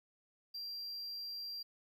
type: tone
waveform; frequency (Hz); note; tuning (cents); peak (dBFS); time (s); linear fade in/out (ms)
triangle; 4738; D8; +14; -40; 0.54-1.63; 10
effects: 12-bit